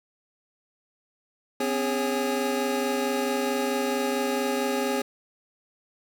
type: tone cluster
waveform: square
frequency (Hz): 254.8 / 279.3 / 410 / 547 / 831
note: C4 / C#4 / G#4 / C#5 / G#5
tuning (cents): -46 / +13 / -22 / -23 / +1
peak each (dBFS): -30 / -37 / -30 / -31 / -34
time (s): 1.6-5.02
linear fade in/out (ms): 5
effects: none